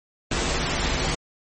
pink noise with comb filter, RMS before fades -24 dBFS, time 0.31-1.15 s, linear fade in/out 5 ms, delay 9.7 ms, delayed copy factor -0.5, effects MP3 32 kbps

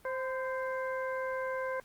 harmonic tone with a mistuned harmonic, 523.3 Hz, C5, in tune, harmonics 1 / 2 / 3 / 4, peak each -34 / -39 / -40 / -47 dBFS, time 0.05-1.8 s, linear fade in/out 2 ms, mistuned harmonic 2, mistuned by -39 cents, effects pink hiss -62 dBFS RMS until 1.84 s + Opus 32 kbps

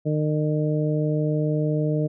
harmonic tone, 152.2 Hz, D#3, 38 cents flat, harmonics 1 / 2 / 3 / 4, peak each -22 / -27 / -28 / -30 dBFS, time 0.05-2.08 s, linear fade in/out 20 ms, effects none

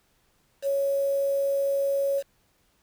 sine tone with quantisation, 554.4 Hz, C#5, in tune, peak -22 dBFS, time 0.62-2.23 s, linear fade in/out 50 ms, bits 7, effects pink hiss -67 dBFS RMS until 2.82 s

